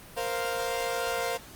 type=chord; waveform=sawtooth; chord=Bb suspended second; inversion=none; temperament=equal; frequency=466.2 / 523.3 / 698.5 Hz; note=Bb4 / C5 / F5; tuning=0 / 0 / 0 cents; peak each=-29 dBFS; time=0.16-1.38 s; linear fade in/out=20 ms; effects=pink hiss -48 dBFS RMS until 1.55 s + Opus 32 kbps